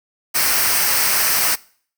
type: noise with comb filter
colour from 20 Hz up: white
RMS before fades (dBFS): -17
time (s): 0.34-1.56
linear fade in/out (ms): 20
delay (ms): 0.28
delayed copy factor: -0.55
effects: noise-tail reverb RT60 0.5 s tail -22 dB re dry